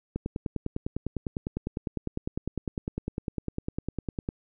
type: click train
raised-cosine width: 3 ms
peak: -17 dBFS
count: 42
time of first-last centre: 0.16-4.289 s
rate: 9.93 Hz
effects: none